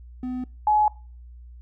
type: tone pair in turn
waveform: triangle / sine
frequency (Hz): 252.6 / 846.9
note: B3 / G#5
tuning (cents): +39 / +34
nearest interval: octave + major sixth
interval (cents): 2095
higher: second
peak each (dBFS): -25 / -16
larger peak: second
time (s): 0.23-0.44 / 0.67-0.88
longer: neither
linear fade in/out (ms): 2
effects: noise-tail reverb RT60 0.4 s tail -24 dB re dry + added 60 Hz sine -41 dBFS peak until 1.61 s